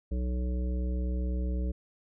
harmonic tone, 62 Hz, B1, 7 cents sharp, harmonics 1 / 3 / 5 / 7 / 9, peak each -28 / -38 / -42 / -45 / -47 dBFS, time 0.11-1.72 s, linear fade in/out 10 ms, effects none

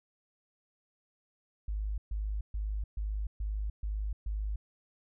sine tone bursts, 51.8 Hz, G#1, 4 cents flat, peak -31 dBFS, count 7, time 1.68-4.56 s, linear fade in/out 5 ms, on 300 ms, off 130 ms, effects none

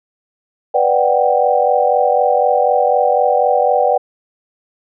sine chord, G major seventh, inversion first, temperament equal, 493.9 / 587.3 / 740 / 784 Hz, B4 / D5 / F#5 / G5, 0 / 0 / 0 / 0 cents, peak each -16 dBFS, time 0.74-3.98 s, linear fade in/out 10 ms, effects none

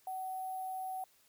sine tone with sample-and-hold, 753 Hz, F#5, 30 cents sharp, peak -37 dBFS, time 0.07-1.04 s, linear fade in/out 2 ms, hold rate 11025 Hz, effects white hiss -68 dBFS RMS until 1.28 s

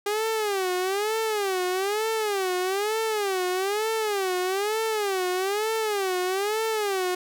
sawtooth tone with vibrato, 402.1 Hz, G4, 44 cents sharp, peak -20 dBFS, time 0.06-7.15 s, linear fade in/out 5 ms, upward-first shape sine, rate 1.1 Hz, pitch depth 180 cents each way, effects none

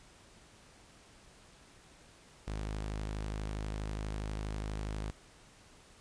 sawtooth tone, 52.3 Hz, G#1, 13 cents sharp, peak -32 dBFS, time 2.47-5.11 s, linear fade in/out 10 ms, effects pink hiss -59 dBFS RMS until 6 s + resampled to 22050 Hz

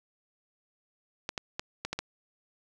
clicks, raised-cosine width 0.2 ms, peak -15 dBFS, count 6, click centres 1.291 / 1.378 / 1.595 / 1.85 / 1.93 / 1.99 s, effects none

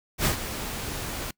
pink noise with ADSR envelope, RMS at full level -22 dBFS, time 0.18-1.31 s, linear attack 71 ms, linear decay 110 ms, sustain -11 dB, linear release 4 ms, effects noise-tail reverb RT60 0.1 s tail -25 dB re dry

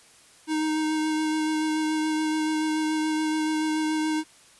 square tone with vibrato, 311.1 Hz, D#4, in tune, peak -24 dBFS, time 0.47-4.24 s, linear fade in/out 50 ms, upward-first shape sine, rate 7 Hz, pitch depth 13 cents each way, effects white hiss -54 dBFS RMS until 4.59 s + resampled to 24000 Hz

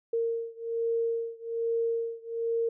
sine beating tone pair, 460 / 461.2 Hz, A#4 / A#4, -23 / -19 cents, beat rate 1.2 Hz, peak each -30 / -31 dBFS, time 0.13-2.69 s, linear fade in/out 5 ms, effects none

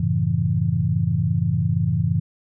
sine chord, F# minor seventh, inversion none, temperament equal with one note detuned, 92.5 / 110 / 135.97 / 164.81 Hz, F#2 / A2 / C#3 / E3, 0 / 0 / -33 / 0 cents, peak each -25 / -23 / -24 / -22 dBFS, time 0-2.2 s, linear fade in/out 5 ms, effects none

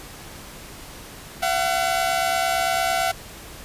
sawtooth tone pair together, 680.2 / 749 Hz, F5 / F#5, -46 / +21 cents, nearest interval major second, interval 167 cents, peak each -19 dBFS, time 1.42-3.12 s, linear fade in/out 10 ms, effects pink hiss -40 dBFS RMS until 3.64 s + resampled to 32000 Hz

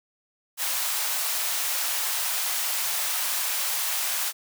white high-pass noise, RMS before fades -27 dBFS, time 0.57-4.33 s, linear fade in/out 50 ms, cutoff 630 Hz, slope 24 dB/octave, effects none

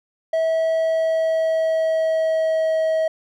triangle tone with pitch glide, 648 to 639.1 Hz, E5 to D#5, -30 to +46 cents, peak -15 dBFS, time 0.33-3.08 s, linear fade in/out 5 ms, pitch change -24 cents, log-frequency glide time 0.75-2.79 s, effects none

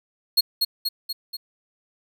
45% pulse tone with echo, 4300 Hz, C8, 47 cents sharp, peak -13 dBFS, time 0.37-0.41 s, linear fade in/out 10 ms, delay 240 ms, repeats 4, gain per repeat -4 dB, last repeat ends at 1.37 s, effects none

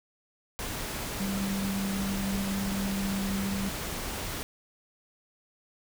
sine tone in noise, 196 Hz, G3, in tune, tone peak -29 dBFS, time 1.2-3.69 s, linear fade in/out 0 ms, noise pink, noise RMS -35 dBFS, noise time 0.59-4.43 s, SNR +3 dB, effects none

